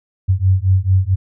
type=beating tone pair; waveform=sine; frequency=92.3 / 96.8 Hz; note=F#2 / G2; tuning=-4 / -21 cents; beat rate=4.5 Hz; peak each=-14 dBFS; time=0.28-1.16 s; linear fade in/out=20 ms; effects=none